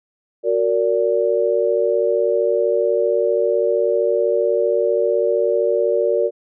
sine chord, Gb augmented, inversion none, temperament just, 370 / 462.5 / 578.1 Hz, Gb4 / Bb4 / D5, 0 / -14 / -27 cents, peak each -21 / -18 / -19 dBFS, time 0.43-6.31 s, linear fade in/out 50 ms, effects none

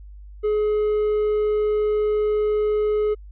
triangle tone, 422.8 Hz, G#4, 31 cents sharp, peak -16 dBFS, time 0.43-3.15 s, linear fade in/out 20 ms, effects added 50 Hz sine -38 dBFS peak until 3.31 s + resampled to 8000 Hz

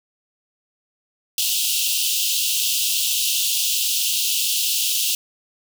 pink high-pass noise, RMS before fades -21 dBFS, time 1.38-5.15 s, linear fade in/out 2 ms, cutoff 2700 Hz, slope 96 dB/octave, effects none

